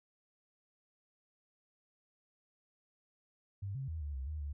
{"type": "tone with pitch steps", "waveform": "sine", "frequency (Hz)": [98.8, 134.5, 80.3, 73, 66, 76.5, 72.2], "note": ["G2", "C3", "E2", "D2", "C2", "D#2", "D2"], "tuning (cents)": [14, 48, -45, -10, 16, -29, -29], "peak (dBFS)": -37, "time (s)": [3.62, 4.53], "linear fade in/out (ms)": 10, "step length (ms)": 130, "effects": []}